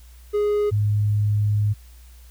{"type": "tone pair in turn", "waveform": ["triangle", "sine"], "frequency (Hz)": [415.3, 104.4], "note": ["G#4", "G#2"], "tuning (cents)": [0, 10], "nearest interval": "2 octaves", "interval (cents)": 2390, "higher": "first", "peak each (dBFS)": [-16, -17], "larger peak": "first", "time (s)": [[0.33, 0.71], [0.71, 1.74]], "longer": "second", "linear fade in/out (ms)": 20, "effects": ["added 60 Hz sine -43 dBFS peak until 2.3 s", "white hiss -55 dBFS RMS until 2.3 s"]}